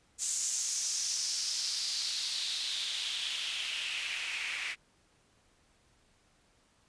white noise with band-pass filter sweep, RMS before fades -35 dBFS, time 0.18-4.76 s, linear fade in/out 50 ms, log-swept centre 7200 to 2200 Hz, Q 3.5, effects pink hiss -68 dBFS RMS until 6.88 s + resampled to 22050 Hz

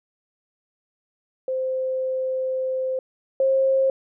sine tone pair in turn, 520 / 533.7 Hz, C5 / C5, -11 / +34 cents, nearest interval unison, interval 45 cents, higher second, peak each -22 / -16 dBFS, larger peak second, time 1.48-2.99 / 3.4-3.9 s, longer first, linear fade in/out 2 ms, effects none

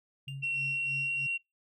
sine tone with tremolo, 137.3 Hz, C#3, 16 cents flat, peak -36 dBFS, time 0.27-1.27 s, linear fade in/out 10 ms, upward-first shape sine, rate 3.2 Hz, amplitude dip 90%
triangle tone with exponential decay, 2794 Hz, F7, in tune, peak -35 dBFS, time 0.28-0.44 s, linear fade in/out 1 ms, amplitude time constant 33 ms
sine tone with pitch glide, 2728 to 2745 Hz, F7 to F7, -41 to -31 cents, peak -28 dBFS, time 0.42-1.38 s, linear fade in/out 20 ms, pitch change +10 cents, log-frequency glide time 0.57-1.13 s
effects noise-tail reverb RT60 0.2 s tail -25 dB re dry + tanh soft clip ceiling -25 dBFS

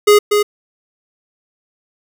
square tone with echo, 415.3 Hz, G#4, in tune, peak -6 dBFS, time 0.07-0.19 s, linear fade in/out 10 ms, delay 240 ms, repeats 1, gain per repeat -5 dB, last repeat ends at 0.43 s, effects none

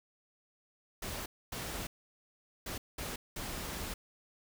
pink noise bursts at uneven times, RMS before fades -40 dBFS, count 5, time 1.02-1.26 / 1.52-1.87 / 2.66-2.78 / 2.98-3.16 / 3.36-3.94 s, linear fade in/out 5 ms, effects none

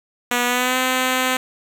5% pulse tone with pitch glide, 243.8 to 256.7 Hz, B3 to C4, -22 to -33 cents, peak -6 dBFS, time 0.31-1.37 s, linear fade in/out 2 ms, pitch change +89 cents, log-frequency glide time 0.46-0.77 s, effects none

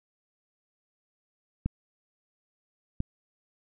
clicks, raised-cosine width 5 ms, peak -15 / -16 dBFS, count 2, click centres 1.66 / 3.004 s, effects none

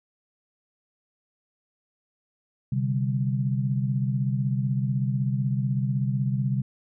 sine chord, C suspended second, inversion none, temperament equal, 130.81 / 146.83 / 196 Hz, C3 / D3 / G3, 0 / 0 / 0 cents, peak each -24 / -30 / -29 dBFS, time 2.72-6.62 s, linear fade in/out 5 ms, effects none

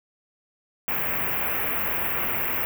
white band-stop noise, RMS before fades -26 dBFS, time 0.88-2.65 s, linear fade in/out 0 ms, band 2700 to 14000 Hz, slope 48 dB/octave, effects none

